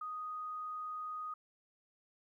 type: tone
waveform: sine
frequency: 1244.5 Hz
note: D#6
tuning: in tune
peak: -39 dBFS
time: 0.01-1.34 s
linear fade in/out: 5 ms
effects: 13-bit